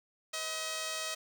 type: tone pair together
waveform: 5% pulse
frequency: 504 / 635 Hz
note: B4 / D#5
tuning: +35 / +35 cents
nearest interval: major third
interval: 400 cents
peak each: -35 / -24 dBFS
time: 0.33-1.15 s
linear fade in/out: 10 ms
effects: none